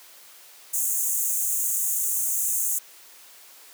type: high-pass noise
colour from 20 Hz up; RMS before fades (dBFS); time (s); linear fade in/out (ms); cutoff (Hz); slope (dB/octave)
pink; -25; 0.73-2.79; 10; 6400; 96
effects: white hiss -49 dBFS RMS until 3.73 s + high-pass 400 Hz 12 dB/octave